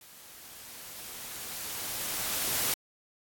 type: noise with level ramp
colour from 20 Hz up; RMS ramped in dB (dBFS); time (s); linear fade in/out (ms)
white; -52 to -28; 0.01-2.74; 2
effects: AAC 64 kbps